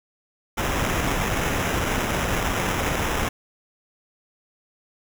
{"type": "noise with sample-and-hold", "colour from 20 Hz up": "pink", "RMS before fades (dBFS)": -24, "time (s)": [0.57, 3.29], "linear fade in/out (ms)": 10, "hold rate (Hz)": 4410, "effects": []}